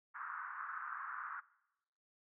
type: band-pass noise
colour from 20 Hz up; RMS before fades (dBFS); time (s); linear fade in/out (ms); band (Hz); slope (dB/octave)
white; -45; 0.14-1.41; 20; 1100 to 1500; 48
effects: noise-tail reverb RT60 0.9 s tail -21 dB re dry